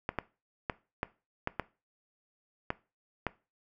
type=clicks; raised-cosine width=0.5 ms; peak=-15 dBFS; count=8; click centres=0.091 / 0.187 / 0.698 / 1.031 / 1.474 / 1.597 / 2.704 / 3.267 s; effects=noise-tail reverb RT60 0.3 s tail -19 dB re dry